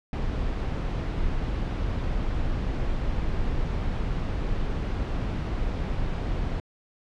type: noise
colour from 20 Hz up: brown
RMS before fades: -27 dBFS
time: 0.13-6.6 s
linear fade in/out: 2 ms
effects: low-pass 4000 Hz 12 dB/octave